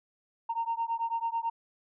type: beating tone pair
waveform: sine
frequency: 916 / 925.1 Hz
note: A#5 / A#5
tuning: -31 / -13 cents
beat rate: 9.1 Hz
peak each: -31 dBFS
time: 0.49-1.5 s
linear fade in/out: 10 ms
effects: tanh soft clip ceiling -23 dBFS